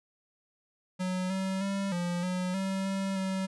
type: tone with pitch steps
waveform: square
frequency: 184.1 / 190.7 / 196.7 / 175 / 182.4 / 192.3 / 193.9 / 190.5 Hz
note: F#3 / G3 / G3 / F3 / F#3 / G3 / G3 / G3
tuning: -8 / -47 / +6 / +4 / -24 / -33 / -19 / -49 cents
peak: -30 dBFS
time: 0.99-3.47 s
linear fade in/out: 20 ms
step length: 310 ms
effects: resampled to 24000 Hz